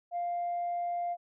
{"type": "tone", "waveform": "sine", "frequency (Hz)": 698.5, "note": "F5", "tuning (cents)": 0, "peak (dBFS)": -29, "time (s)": [0.11, 1.17], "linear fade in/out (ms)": 50, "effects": ["tanh soft clip ceiling -27 dBFS"]}